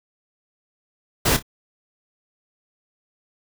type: noise with echo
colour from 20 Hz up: pink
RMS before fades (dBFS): -18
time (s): 1.25-1.37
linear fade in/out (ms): 10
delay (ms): 28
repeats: 2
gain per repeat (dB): -12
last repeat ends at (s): 1.426
effects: none